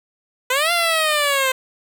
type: linear two-way sweep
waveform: 10% pulse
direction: up then down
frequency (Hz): 493.9 to 698.5 to 515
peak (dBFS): -8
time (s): 0.5-1.52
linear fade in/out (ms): 5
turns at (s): 0.72
effects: none